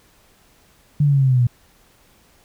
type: linear sweep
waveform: sine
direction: down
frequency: 148.9 to 119.2 Hz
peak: -12 dBFS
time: 1-1.47 s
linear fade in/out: 5 ms
effects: pink hiss -55 dBFS RMS until 2.44 s

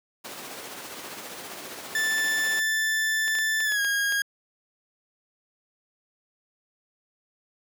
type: noise with tremolo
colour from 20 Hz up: pink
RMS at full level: -36 dBFS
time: 0.24-2.6 s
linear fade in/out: 10 ms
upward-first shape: sine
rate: 15 Hz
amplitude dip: 30%
type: tone with pitch glide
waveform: 40% pulse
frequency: 1760 to 1632.7 Hz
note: A6 to G#6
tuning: 0 to -30 cents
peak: -22 dBFS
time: 1.95-4.22 s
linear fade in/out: 2 ms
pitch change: -130 cents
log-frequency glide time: 3.64-3.81 s
type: clicks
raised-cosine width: 0.2 ms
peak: -19 dBFS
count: 9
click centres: 2.182 / 2.283 / 3.28 / 3.353 / 3.387 / 3.605 / 3.721 / 3.847 / 4.123 s
effects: high-pass 300 Hz 12 dB/octave

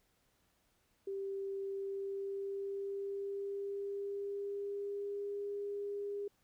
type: tone with pitch glide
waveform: sine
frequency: 392 to 405.4 Hz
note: G4 to G#4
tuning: 0 to -42 cents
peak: -37 dBFS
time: 1.07-6.28 s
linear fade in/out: 5 ms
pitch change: +58 cents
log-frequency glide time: 1.65-5.47 s
effects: pink hiss -75 dBFS RMS until 6.43 s

